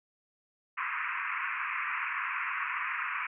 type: band-pass noise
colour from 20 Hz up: pink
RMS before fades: -34 dBFS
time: 0.77-3.27 s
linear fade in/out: 10 ms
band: 1000 to 2600 Hz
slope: 96 dB/octave
effects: none